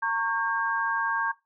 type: tone cluster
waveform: sine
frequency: 916 / 1107 / 1603 Hz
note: A#5 / C#6 / G6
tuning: -31 / -3 / +38 cents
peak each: -29 / -30 / -28 dBFS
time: 0.02-1.32 s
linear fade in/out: 10 ms
effects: noise-tail reverb RT60 0.2 s tail -17 dB re dry